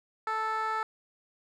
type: tone with band-pass filter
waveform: 15% pulse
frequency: 439.1 Hz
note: A4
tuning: 4 cents flat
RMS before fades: -31 dBFS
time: 0.27-0.83 s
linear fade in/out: 2 ms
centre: 1200 Hz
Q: 1.9
effects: none